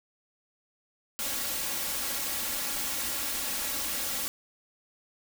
white noise with comb filter, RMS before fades -32 dBFS, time 1.19-4.28 s, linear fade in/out 0 ms, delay 3.6 ms, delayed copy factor +0.6, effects none

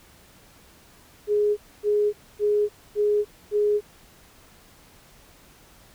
sine tone bursts, 416.4 Hz, G#4, 5 cents sharp, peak -18 dBFS, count 5, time 1.27-3.81 s, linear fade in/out 50 ms, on 300 ms, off 260 ms, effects pink hiss -53 dBFS RMS until 5.94 s

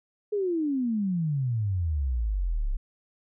sine exponential sweep, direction down, 427.5 to 31.48 Hz, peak -24 dBFS, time 0.32-2.77 s, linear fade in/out 10 ms, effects none

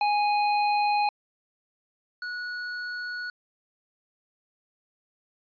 square tone pair in turn, 829 / 1464.4 Hz, G#5 / F#6, -3 / -18 cents, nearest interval minor seventh, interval 985 cents, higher second, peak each -22 / -32 dBFS, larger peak first, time 0.01-1.09 / 2.22-3.3 s, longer neither, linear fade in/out 2 ms, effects resampled to 11025 Hz

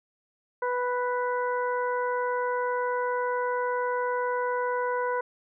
harmonic tone, 493.9 Hz, B4, in tune, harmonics 1 / 2 / 3 / 4, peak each -28 / -29 / -34 / -43 dBFS, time 0.62-5.21 s, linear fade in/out 5 ms, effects none

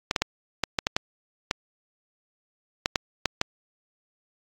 clicks, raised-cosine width 0.2 ms, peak -5 dBFS, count 12, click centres 0.111 / 0.162 / 0.22 / 0.637 / 0.788 / 0.869 / 0.965 / 1.511 / 2.859 / 2.958 / 3.257 / 3.414 s, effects AAC 64 kbps

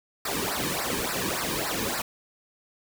pink noise with flanger, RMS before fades -29 dBFS, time 0.25-2.02 s, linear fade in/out 5 ms, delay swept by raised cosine 0.3 to 1.5 ms, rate 3.5 Hz, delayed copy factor -0.9, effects none

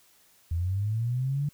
sine linear sweep, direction up, 80.5 to 147.7 Hz, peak -25 dBFS, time 0.51-1.49 s, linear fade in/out 5 ms, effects white hiss -61 dBFS RMS until 1.53 s

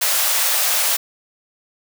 white high-pass noise, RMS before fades -18 dBFS, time 0.01-0.97 s, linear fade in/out 10 ms, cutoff 510 Hz, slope 48 dB/octave, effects none

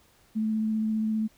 sine tone with vibrato, 218.1 Hz, A3, 15 cents flat, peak -24 dBFS, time 0.35-1.28 s, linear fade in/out 20 ms, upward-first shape sine, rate 15 Hz, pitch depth 12 cents each way, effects pink hiss -61 dBFS RMS until 1.37 s

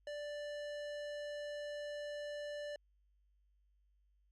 square tone with low-pass filter, 587.3 Hz, D5, in tune, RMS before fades -44 dBFS, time 0.07-2.76 s, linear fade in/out 2 ms, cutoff 5500 Hz, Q 0.62, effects added 50 Hz sine -70 dBFS peak until 4.31 s

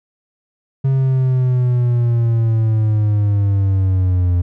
triangle linear sweep, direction down, 135.3 to 87.31 Hz, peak -10 dBFS, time 0.84-4.42 s, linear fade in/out 10 ms, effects none

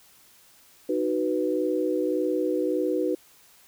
sine chord, B major, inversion first, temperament just, 308.7 / 370.4 / 493.9 Hz, D#4 / F#4 / B4, -14 / +2 / 0 cents, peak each -27 dBFS, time 0.89-3.15 s, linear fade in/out 5 ms, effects white hiss -56 dBFS RMS until 3.67 s

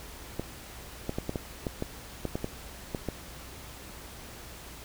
clicks, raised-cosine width 2 ms, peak -17 dBFS, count 12, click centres 0.396 / 1.094 / 1.185 / 1.294 / 1.358 / 1.668 / 1.824 / 2.253 / 2.355 / 2.444 / 2.948 / 3.087 s, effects added 60 Hz sine -50 dBFS peak until 4.84 s + pink hiss -46 dBFS RMS until 4.84 s

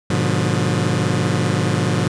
sawtooth chord, G# diminished seventh, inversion none, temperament just, 103.83 / 124.59 / 149.51 / 179.41 Hz, G#2 / B2 / D3 / F3, 0 / +16 / +31 / +47 cents, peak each -18 dBFS, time 0.1-2.08 s, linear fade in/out 5 ms, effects resampled to 22050 Hz

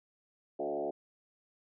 sine tone with frequency modulation, 515 Hz, C5, 28 cents flat, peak -32 dBFS, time 0.59-0.91 s, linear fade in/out 10 ms, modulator 72.3 Hz, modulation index 2.9, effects none

